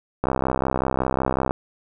click train, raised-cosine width 1 ms, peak -7 dBFS, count 84, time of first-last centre 0.24-1.509 s, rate 65.4 Hz, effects none

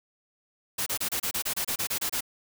white noise bursts, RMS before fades -29 dBFS, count 13, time 0.78-2.208 s, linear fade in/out 10 ms, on 84 ms, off 28 ms, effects none

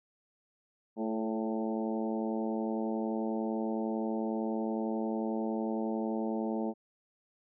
harmonic tone with a mistuned harmonic, 111 Hz, A2, 16 cents sharp, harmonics 2 / 3 / 4 / 5 / 6 / 7 / 8, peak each -33 / -37 / -39 / -41 / -43 / -44 / -45 dBFS, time 0.96-6.74 s, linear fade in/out 50 ms, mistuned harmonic 4, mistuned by -34 cents, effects none

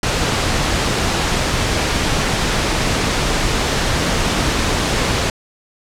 pink noise, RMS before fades -17 dBFS, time 0.03-5.3 s, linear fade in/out 2 ms, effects low-pass 7000 Hz 12 dB/octave

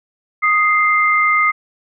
sine tone pair together, 1244.5 / 2093 Hz, D#6 / C7, 0 / 0 cents, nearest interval major sixth, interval 900 cents, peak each -14 dBFS, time 0.42-1.52 s, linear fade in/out 20 ms, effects none

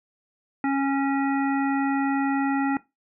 harmonic tone, 275.1 Hz, C#4, 13 cents flat, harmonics 1 / 3 / 5 / 7 / 9, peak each -22 / -28 / -32 / -34 / -41 dBFS, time 0.64-2.77 s, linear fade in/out 2 ms, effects noise-tail reverb RT60 0.2 s tail -18 dB re dry

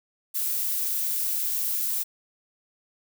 violet noise, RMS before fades -27 dBFS, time 0.34-2.04 s, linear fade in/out 20 ms, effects none

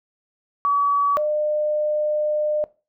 sine tone pair in turn, 1139 / 603.4 Hz, C#6 / D5, +47 / +47 cents, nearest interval major seventh, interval 1100 cents, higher first, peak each -16 / -19 dBFS, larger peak first, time 0.65-1.17 / 1.17-2.64 s, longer second, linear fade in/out 0 ms, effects noise-tail reverb RT60 0.3 s tail -19 dB re dry

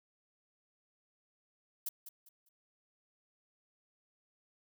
violet noise with echo, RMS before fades -37 dBFS, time 1.86-1.89 s, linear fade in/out 5 ms, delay 200 ms, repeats 3, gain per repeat -11 dB, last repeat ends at 2.49 s, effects none

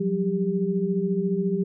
sine tone cluster, 178.1 / 192.4 / 396.7 Hz, F3 / G3 / G4, +34 / -32 / +21 cents, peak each -26 dBFS, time 0-1.64 s, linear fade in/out 10 ms, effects none

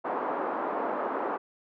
white band-pass noise, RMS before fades -31 dBFS, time 0.04-1.38 s, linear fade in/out 20 ms, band 280 to 1100 Hz, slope 24 dB/octave, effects none

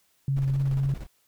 sine tone with vibrato, 136.3 Hz, C#3, 29 cents flat, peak -22 dBFS, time 0.28-0.94 s, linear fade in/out 2 ms, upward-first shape sine, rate 3.8 Hz, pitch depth 14 cents each way
brown noise with tremolo, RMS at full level -35 dBFS, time 0.36-1.07 s, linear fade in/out 10 ms, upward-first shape square, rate 17 Hz, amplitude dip 60%
effects white hiss -67 dBFS RMS until 1.27 s

